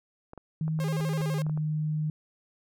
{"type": "clicks", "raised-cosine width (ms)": 1, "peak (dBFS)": -29, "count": 9, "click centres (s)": [0.334, 0.377, 0.68, 0.79, 1.001, 1.209, 1.466, 1.496, 1.575]}
{"type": "tone with pitch glide", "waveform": "sine", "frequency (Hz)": [157.7, 153.56], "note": ["D#3", "D#3"], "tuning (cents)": [24, -22], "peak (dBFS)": -26, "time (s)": [0.61, 2.1], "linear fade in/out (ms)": 2, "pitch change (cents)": -46, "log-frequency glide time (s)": [1.12, 1.38]}
{"type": "tone with vibrato", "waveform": "sawtooth", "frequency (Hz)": 466.2, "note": "A#4", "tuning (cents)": 0, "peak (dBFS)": -31, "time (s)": [0.8, 1.42], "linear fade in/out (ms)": 0, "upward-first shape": "square", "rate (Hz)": 12, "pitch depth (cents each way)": 240}
{"effects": []}